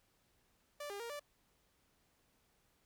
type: tone with pitch steps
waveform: sawtooth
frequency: 585 / 403.1 / 467.6 / 584 Hz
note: D5 / G4 / A#4 / D5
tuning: -7 / +48 / +5 / -10 cents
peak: -39 dBFS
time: 0.8-1.196 s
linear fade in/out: 5 ms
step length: 99 ms
effects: pink hiss -75 dBFS RMS until 2.85 s